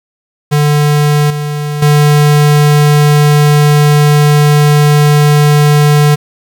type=tone with level steps; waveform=square; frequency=147.8 Hz; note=D3; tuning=11 cents sharp; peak=-7 / -15 / -5 dBFS; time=0.51-6.16 s; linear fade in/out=20 ms; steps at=1.3 / 1.82 s; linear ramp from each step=5 ms; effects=7-bit